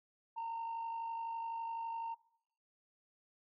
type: tone with amplitude modulation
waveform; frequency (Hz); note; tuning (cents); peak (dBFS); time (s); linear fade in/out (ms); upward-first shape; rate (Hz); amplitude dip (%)
sine; 916; A#5; -31; -34; 0.36-2.15; 20; sine; 51.9; 45
effects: noise-tail reverb RT60 0.7 s tail -23 dB re dry + tanh soft clip ceiling -36 dBFS